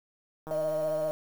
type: click train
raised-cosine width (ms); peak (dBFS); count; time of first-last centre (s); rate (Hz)
1; -27; 101; 0.47-1.107; 157
type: tone with vibrato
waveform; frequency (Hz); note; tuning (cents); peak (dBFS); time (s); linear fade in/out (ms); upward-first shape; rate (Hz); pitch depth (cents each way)
sine; 617; D#5; -15; -27; 0.51-1.11; 0; sine; 15; 38
effects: 8-bit